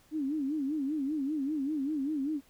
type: tone with vibrato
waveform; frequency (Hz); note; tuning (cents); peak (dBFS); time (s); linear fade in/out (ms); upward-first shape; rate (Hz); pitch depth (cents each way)
sine; 289.2; D4; -27; -29; 0.11-2.41; 50; sine; 5.1; 150
effects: pink hiss -63 dBFS RMS until 2.49 s